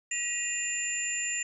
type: tone cluster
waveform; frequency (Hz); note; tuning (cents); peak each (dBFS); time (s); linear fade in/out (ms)
sine; 1921 / 2486 / 2765 / 7150; B6 / D#7 / F7 / A8; -48 / -2 / -18 / +27; -36 / -40 / -36 / -31; 0.11-1.43; 5
effects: none